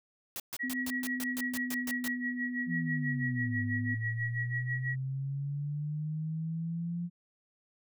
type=noise bursts; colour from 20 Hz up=white; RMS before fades=-38 dBFS; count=11; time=0.36-2.078 s; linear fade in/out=0 ms; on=38 ms; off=130 ms
type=tone with tremolo; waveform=sine; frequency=1917 Hz; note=A#6; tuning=48 cents sharp; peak=-31 dBFS; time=0.59-4.96 s; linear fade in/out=20 ms; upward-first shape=sine; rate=6.1 Hz; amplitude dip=90%
type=tone with pitch glide; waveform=sine; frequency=254.8 to 248 Hz; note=C4 to B3; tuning=-46 to +7 cents; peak=-34 dBFS; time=0.63-3.95 s; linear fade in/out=10 ms; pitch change=-47 cents; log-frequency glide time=0.78-2.16 s
type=linear two-way sweep; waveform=sine; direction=down then up; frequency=174.61 to 103.83 to 174.61 Hz; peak=-32 dBFS; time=2.66-7.1 s; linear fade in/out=50 ms; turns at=3.62 s
effects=none